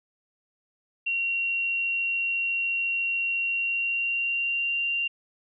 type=tone with pitch glide; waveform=sine; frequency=2747 to 2773 Hz; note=F7 to F7; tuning=-29 to -13 cents; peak=-24 dBFS; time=1.06-5.08 s; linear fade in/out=10 ms; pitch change=+16 cents; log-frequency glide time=3.39-4.8 s; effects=none